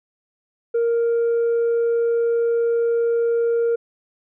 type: tone with tanh clipping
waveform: sine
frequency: 466.2 Hz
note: A#4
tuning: in tune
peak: -17 dBFS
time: 0.74-3.76 s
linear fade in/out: 10 ms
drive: 1 dB
effects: none